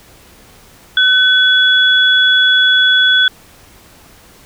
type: tone pair together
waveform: sine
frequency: 1510 / 3390 Hz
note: F#6 / G#7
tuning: +35 / +35 cents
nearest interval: octave + major second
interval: 1400 cents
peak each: -10 / -10 dBFS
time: 0.97-3.28 s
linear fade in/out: 2 ms
effects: pink hiss -43 dBFS RMS until 4.45 s